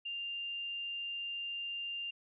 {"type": "tone", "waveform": "sine", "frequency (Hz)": 2794, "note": "F7", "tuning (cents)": 0, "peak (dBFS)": -37, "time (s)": [0.05, 2.11], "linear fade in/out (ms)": 10, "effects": []}